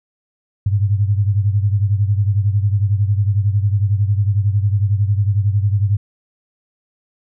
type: beating tone pair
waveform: sine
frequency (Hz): 99.4 / 110.4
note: G2 / A2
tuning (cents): +25 / +6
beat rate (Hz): 11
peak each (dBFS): -14 / -19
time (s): 0.66-5.97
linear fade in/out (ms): 5
effects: none